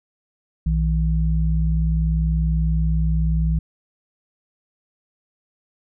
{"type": "tone pair together", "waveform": "sine", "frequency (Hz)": [60.06, 160.7], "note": ["B1", "E3"], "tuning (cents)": [-48, -44], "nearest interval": "octave + perfect fourth", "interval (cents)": 1704, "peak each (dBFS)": [-18, -21], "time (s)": [0.66, 3.59], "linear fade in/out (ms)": 5, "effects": []}